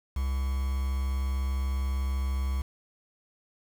triangle tone with quantisation, 66.8 Hz, C2, 36 cents sharp, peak -24 dBFS, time 0.16-2.62 s, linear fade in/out 5 ms, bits 7, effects none

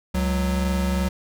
square tone pair together, 69.3 / 185.13 Hz, C#2 / F#3, 0 / +1 cents, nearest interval octave + perfect fourth, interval 1701 cents, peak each -24 dBFS, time 0.14-1.09 s, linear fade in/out 10 ms, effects none

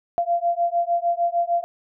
sine beating tone pair, 686 / 692.6 Hz, F5 / F5, -31 / -15 cents, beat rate 6.6 Hz, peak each -22 dBFS, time 0.18-1.64 s, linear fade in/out 0 ms, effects none

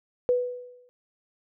sine tone with exponential decay, 493.9 Hz, B4, in tune, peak -17 dBFS, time 0.29-0.89 s, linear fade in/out 0 ms, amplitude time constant 130 ms, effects none

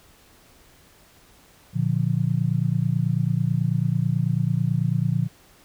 sine chord, Bb major, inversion none, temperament just, 116.54 / 145.68 / 174.81 Hz, Bb2 / D3 / F3, 0 / -14 / +2 cents, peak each -24 / -23 / -25 dBFS, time 1.73-5.29 s, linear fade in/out 50 ms, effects pink hiss -54 dBFS RMS until 5.64 s

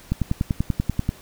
click train, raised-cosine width 5 ms, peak -8 dBFS, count 11, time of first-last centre 0.12-1.091 s, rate 10.3 Hz, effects pink hiss -47 dBFS RMS until 1.21 s

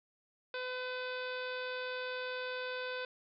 harmonic tone with a mistuned harmonic, 505 Hz, B4, 39 cents sharp, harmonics 1 / 2 / 3 / 4 / 5 / 6 / 7 / 8 / 9 / 10, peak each -40 / -47 / -42 / -54 / -47 / -57 / -49 / -54 / -54 / -63 dBFS, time 0.54-3.05 s, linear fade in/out 2 ms, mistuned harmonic 8, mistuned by -37 cents, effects none

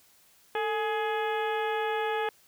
harmonic tone with a mistuned harmonic, 420.1 Hz, G#4, 20 cents sharp, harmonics 1 / 2 / 3 / 4 / 5 / 6 / 7 / 8, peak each -30 / -31 / -39 / -36 / -43 / -42 / -46 / -45 dBFS, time 0.55-2.29 s, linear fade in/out 2 ms, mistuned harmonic 1, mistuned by +96 cents, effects white hiss -61 dBFS RMS until 2.47 s

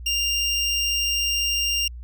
25% pulse tone, 2794 Hz, F7, in tune, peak -17 dBFS, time 0.06-1.88 s, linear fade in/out 5 ms, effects added 60 Hz sine -34 dBFS peak until 2.03 s

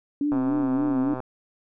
sine tone with vibrato, 277.7 Hz, C#4, 3 cents sharp, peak -21 dBFS, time 0.21-1.14 s, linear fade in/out 2 ms, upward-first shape sine, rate 3.5 Hz, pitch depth 110 cents each way
click train, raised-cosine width 1 ms, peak -19 dBFS, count 114, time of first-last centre 0.32-1.203 s, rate 128 Hz
effects none

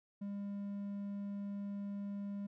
triangle tone, 201.2 Hz, G3, 45 cents sharp, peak -37 dBFS, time 0.21-2.47 s, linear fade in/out 10 ms, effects none

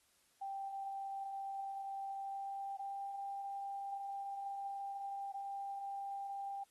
sine tone with pitch glide, 785 to 793.2 Hz, G5 to G5, +2 to +20 cents, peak -40 dBFS, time 0.41-6.64 s, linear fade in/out 10 ms, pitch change +18 cents, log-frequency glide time 2.15-3.09 s, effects white hiss -73 dBFS RMS until 6.7 s + AAC 32 kbps

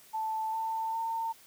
sine tone with pitch steps, 880 / 893.3 / 906.8 Hz, A5 / A5 / A#5, 0 / +26 / -48 cents, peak -30 dBFS, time 0.13-1.33 s, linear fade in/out 20 ms, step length 400 ms, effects white hiss -57 dBFS RMS until 1.46 s

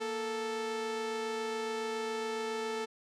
sawtooth tone pair together, 233.6 / 440 Hz, A#3 / A4, +4 / 0 cents, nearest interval major seventh, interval 1096 cents, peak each -39 / -30 dBFS, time 0-2.86 s, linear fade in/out 20 ms, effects low-pass 7000 Hz 12 dB/octave

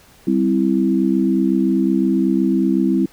sine chord, C major, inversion second, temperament equal, 196 / 261.6 / 329.6 Hz, G3 / C4 / E4, 0 / 0 / 0 cents, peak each -18 dBFS, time 0.27-3.06 s, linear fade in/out 5 ms, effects pink hiss -49 dBFS RMS until 3.12 s

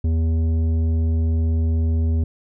sine tone with tanh clipping, 81.1 Hz, E2, 28 cents flat, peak -18 dBFS, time 0.04-2.24 s, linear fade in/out 5 ms, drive 10 dB, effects none

